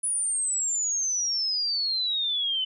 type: exponential sweep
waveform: sine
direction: down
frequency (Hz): 9956 to 3013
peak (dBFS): -24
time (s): 0.03-2.65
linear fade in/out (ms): 10
effects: none